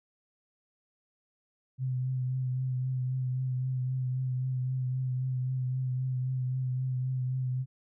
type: tone with vibrato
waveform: sine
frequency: 128.5 Hz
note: C3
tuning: 31 cents flat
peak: -28 dBFS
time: 1.78-7.66 s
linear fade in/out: 50 ms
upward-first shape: triangle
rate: 3.8 Hz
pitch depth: 31 cents each way
effects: none